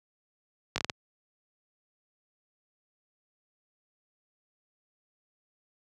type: slowing click train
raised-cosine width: 0.2 ms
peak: -11 dBFS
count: 5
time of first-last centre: 0.76-0.898 s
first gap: 20 ms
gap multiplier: 1.38
effects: high-pass 80 Hz 12 dB/octave